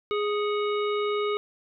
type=harmonic tone with a mistuned harmonic; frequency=415.3 Hz; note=G#4; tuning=in tune; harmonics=1 / 3 / 5 / 7 / 9; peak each=-25 / -31 / -37 / -41 / -40 dBFS; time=0.11-1.37 s; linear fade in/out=0 ms; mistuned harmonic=5; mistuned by=+110 cents; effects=none